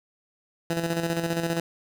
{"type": "tone with tremolo", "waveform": "15% pulse", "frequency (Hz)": 167.4, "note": "E3", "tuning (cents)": 27, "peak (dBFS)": -17, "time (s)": [0.7, 1.6], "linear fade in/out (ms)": 2, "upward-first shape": "square", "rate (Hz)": 15, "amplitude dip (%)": 50, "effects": []}